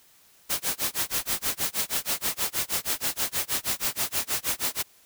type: noise with tremolo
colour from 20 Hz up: white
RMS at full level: -25 dBFS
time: 0.49-4.83 s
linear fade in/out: 20 ms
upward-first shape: sine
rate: 6.3 Hz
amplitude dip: 100%
effects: white hiss -58 dBFS RMS until 5.05 s